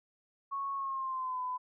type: tone with pitch glide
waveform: sine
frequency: 1103 to 1005.6 Hz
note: C#6 to B5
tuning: -9 to +31 cents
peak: -33 dBFS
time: 0.51-1.58 s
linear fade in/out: 20 ms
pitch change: -160 cents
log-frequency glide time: 0.75-1.41 s
effects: none